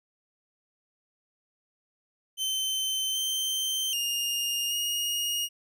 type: tone with pitch steps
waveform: sawtooth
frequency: 3085 / 3117 / 2830 / 2865 Hz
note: G7 / G7 / F7 / F7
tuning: -28 / -11 / +22 / +44 cents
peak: -24 dBFS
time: 2.37-5.49 s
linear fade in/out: 50 ms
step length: 780 ms
effects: none